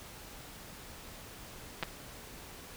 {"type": "clicks", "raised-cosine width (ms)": 0.3, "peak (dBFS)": [-17, -17], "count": 2, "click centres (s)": [1.827, 1.833], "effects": ["pink hiss -49 dBFS RMS until 2.76 s"]}